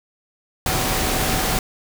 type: tone in noise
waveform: sine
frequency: 754 Hz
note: F#5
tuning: 32 cents sharp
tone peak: -30 dBFS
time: 0.66-1.59 s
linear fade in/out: 2 ms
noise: pink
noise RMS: -21 dBFS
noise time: 0.66-1.59 s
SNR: -12 dB
effects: none